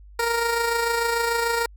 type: tone with amplitude modulation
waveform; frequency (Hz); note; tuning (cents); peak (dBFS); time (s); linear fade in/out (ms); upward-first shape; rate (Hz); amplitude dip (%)
15% pulse; 466.2; A#4; 0; -13; 0.19-1.66; 5; sine; 26.8; 40
effects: added 50 Hz sine -43 dBFS peak until 1.76 s